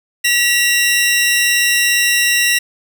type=tone pair together; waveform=sawtooth; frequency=1934.9 / 2757 Hz; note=B6 / F7; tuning=-36 / -23 cents; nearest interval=tritone; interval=613 cents; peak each=-11 dBFS; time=0.24-2.59 s; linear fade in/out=10 ms; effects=none